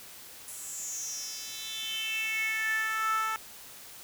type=tone with high-pass filter sweep; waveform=10% pulse; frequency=440 Hz; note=A4; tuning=in tune; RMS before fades=-33 dBFS; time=0.48-3.36 s; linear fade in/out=0 ms; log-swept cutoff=9200 to 1100 Hz; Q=6.3; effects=white hiss -48 dBFS RMS until 4.03 s